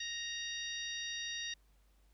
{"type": "harmonic tone with a mistuned harmonic", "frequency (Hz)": 932.3, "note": "A#5", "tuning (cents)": 0, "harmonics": [2, 3, 4, 5, 6], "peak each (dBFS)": [-44, -46, -42, -50, -47], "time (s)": [0, 1.54], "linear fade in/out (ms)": 5, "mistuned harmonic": 6, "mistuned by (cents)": 36, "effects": ["added 50 Hz sine -65 dBFS peak until 2.13 s", "pink hiss -75 dBFS RMS until 2.13 s"]}